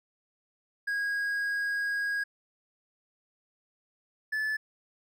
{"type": "tone pair in turn", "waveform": "triangle", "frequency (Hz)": [1642, 1735.6], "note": ["G#6", "A6"], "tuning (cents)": [-20, -24], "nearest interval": "minor second", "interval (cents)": 96, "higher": "second", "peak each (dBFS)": -26, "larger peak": "neither", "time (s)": [[0.87, 2.24], [4.32, 4.57]], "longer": "first", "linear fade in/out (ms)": 10, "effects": []}